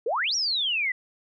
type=exponential two-way sweep; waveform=sine; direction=up then down; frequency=415.3 to 5820 to 1946 Hz; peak=-23 dBFS; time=0.06-0.92 s; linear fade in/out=5 ms; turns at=0.35 s; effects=none